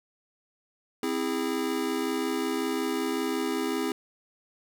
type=chord; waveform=square; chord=C augmented; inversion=none; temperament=just; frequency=261.6 / 327 / 408.8 Hz; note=C4 / E4 / G#4; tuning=0 / -14 / -27 cents; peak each=-32 dBFS; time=1.03-3.92 s; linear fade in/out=2 ms; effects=none